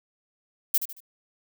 violet noise with echo, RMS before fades -21 dBFS, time 0.74-0.78 s, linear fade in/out 5 ms, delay 75 ms, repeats 3, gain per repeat -9 dB, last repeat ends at 1.005 s, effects none

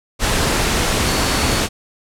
sine tone in noise, 4435 Hz, C#8, in tune, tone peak -28 dBFS, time 1.04-1.62 s, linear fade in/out 50 ms, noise pink, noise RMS -17 dBFS, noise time 0.19-1.69 s, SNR -14 dB, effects low-pass 10000 Hz 12 dB/octave

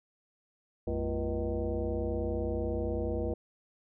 sine tone with frequency modulation, 197.9 Hz, G3, 17 cents sharp, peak -29 dBFS, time 0.87-3.34 s, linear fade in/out 5 ms, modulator 142 Hz, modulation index 2.8, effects none

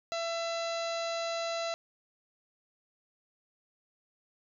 harmonic tone with a mistuned harmonic, 670 Hz, E5, 28 cents sharp, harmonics 1 / 2 / 3 / 4 / 5 / 6 / 7 / 8 / 9 / 10, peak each -33 / -40 / -45 / -44 / -51 / -41 / -50 / -52 / -51 / -51 dBFS, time 0.12-1.74 s, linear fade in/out 0 ms, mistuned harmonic 8, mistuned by -66 cents, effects none

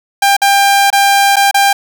sawtooth tone with dropouts, 796 Hz, G5, 26 cents sharp, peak -3 dBFS, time 0.22-1.73 s, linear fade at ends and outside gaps 5 ms, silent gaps 0.367-0.417 / 0.903-0.927 / 1.359-1.366 / 1.512-1.543 s, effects none

